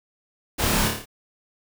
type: noise with echo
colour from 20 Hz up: pink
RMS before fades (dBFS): -24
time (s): 0.58-0.89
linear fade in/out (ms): 20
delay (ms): 28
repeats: 6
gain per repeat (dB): -3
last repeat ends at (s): 1.058
effects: none